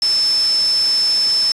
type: tone in noise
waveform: sine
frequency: 5274 Hz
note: E8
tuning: in tune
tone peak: -13 dBFS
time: 0.02-1.52 s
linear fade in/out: 2 ms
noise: white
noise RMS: -28 dBFS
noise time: 0.02-1.52 s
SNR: +12 dB
effects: resampled to 24000 Hz